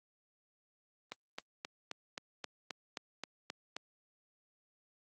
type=click train; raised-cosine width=0.2 ms; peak=-22 dBFS; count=11; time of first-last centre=1.12-3.766 s; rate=3.78 Hz; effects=high-pass 200 Hz 12 dB/octave + Opus 24 kbps